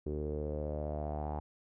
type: tone with low-pass filter sweep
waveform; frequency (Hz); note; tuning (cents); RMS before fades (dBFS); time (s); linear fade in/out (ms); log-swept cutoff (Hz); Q
sawtooth; 75; D2; +37; -37; 0.06-1.4; 5; 390 to 830; 5.5
effects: none